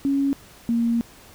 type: tone pair in turn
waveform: sine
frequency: 277.2 / 233.1 Hz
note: C#4 / A#3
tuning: 0 / 0 cents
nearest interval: minor third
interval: 300 cents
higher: first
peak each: -18 dBFS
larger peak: neither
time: 0.05-0.33 / 0.69-1.01 s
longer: second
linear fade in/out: 0 ms
effects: pink hiss -48 dBFS RMS until 1.34 s